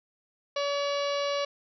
harmonic tone with a mistuned harmonic, 569 Hz, C#5, 45 cents sharp, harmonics 1 / 2 / 3 / 4 / 5 / 6 / 7 / 8 / 9 / 10, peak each -28 / -34 / -43 / -40 / -39 / -44 / -40 / -44 / -47 / -46 dBFS, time 0.56-1.45 s, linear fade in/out 5 ms, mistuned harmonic 9, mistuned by -20 cents, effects none

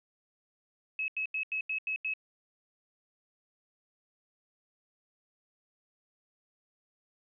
sine tone bursts, 2575 Hz, E7, 41 cents flat, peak -30 dBFS, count 7, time 0.99-2.137 s, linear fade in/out 2 ms, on 91 ms, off 85 ms, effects none

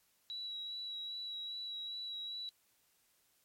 sine tone with vibrato, 3904 Hz, B7, 21 cents flat, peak -40 dBFS, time 0.3-2.49 s, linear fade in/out 0 ms, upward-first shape sine, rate 2.5 Hz, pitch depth 17 cents each way, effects white hiss -73 dBFS RMS until 3.44 s + MP3 64 kbps

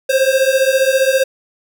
square beating tone pair, 523.3 / 538.3 Hz, C5 / C5, 0 / +49 cents, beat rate 15 Hz, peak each -15 dBFS, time 0.09-1.24 s, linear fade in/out 10 ms, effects none

